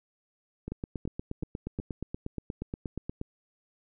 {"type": "two click trains", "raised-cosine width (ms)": 3, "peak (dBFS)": [-23, -21], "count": [4, 22], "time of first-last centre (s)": [[0.68, 1.799], [0.72, 3.214]], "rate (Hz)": [2.68, 8.42], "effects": []}